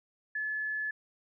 sine tone, 1721 Hz, A6, 39 cents flat, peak -31 dBFS, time 0.35-0.91 s, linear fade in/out 5 ms, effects none

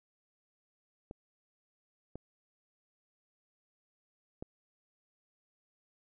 clicks, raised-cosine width 2 ms, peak -30 / -29 / -27 dBFS, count 3, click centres 1.111 / 2.156 / 4.425 s, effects none

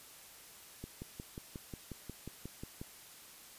click train, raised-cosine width 3 ms, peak -30 dBFS, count 12, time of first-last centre 0.84-2.815 s, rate 5.57 Hz, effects white hiss -55 dBFS RMS until 3.58 s + resampled to 32000 Hz

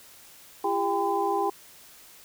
sine tone cluster, 342.5 / 402.4 / 797 / 1016 Hz, F4 / G4 / G5 / B5, -34 / +45 / +28 / +49 cents, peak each -31 / -28 / -27 / -30 dBFS, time 0.64-1.5 s, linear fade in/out 5 ms, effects white hiss -51 dBFS RMS until 2.24 s

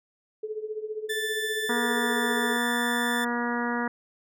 sine tone with tremolo, 430.8 Hz, A4, 37 cents flat, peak -27 dBFS, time 0.43-2.57 s, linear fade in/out 5 ms, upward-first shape triangle, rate 15 Hz, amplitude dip 85%
30% pulse tone, 1760 Hz, A6, in tune, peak -26 dBFS, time 1.09-3.25 s, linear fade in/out 10 ms
harmonic tone, 239.3 Hz, A#3, 46 cents sharp, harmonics 1 / 2 / 3 / 4 / 5 / 6 / 7 / 8, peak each -29 / -34 / -37 / -33 / -37 / -35 / -35 / -37 dBFS, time 1.69-3.88 s, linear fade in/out 5 ms
effects none

